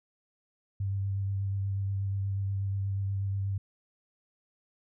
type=tone with vibrato; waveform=sine; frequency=98.2 Hz; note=G2; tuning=4 cents sharp; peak=-28 dBFS; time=0.8-3.58 s; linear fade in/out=5 ms; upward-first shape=sine; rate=8.3 Hz; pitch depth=17 cents each way; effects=none